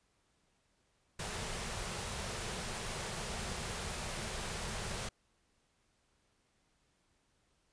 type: band-stop noise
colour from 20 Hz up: pink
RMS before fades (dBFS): -40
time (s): 1.19-5.09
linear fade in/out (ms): 5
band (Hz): 240 to 340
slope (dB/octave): 96
effects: pink hiss -75 dBFS RMS until 7.72 s + resampled to 22050 Hz